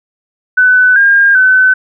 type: tone with pitch steps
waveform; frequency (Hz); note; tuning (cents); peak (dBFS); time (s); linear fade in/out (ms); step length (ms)
sine; 1502 / 1612 / 1516; F#6 / G6 / F#6; +26 / +48 / +42; -4; 0.57-1.74; 10; 390
effects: none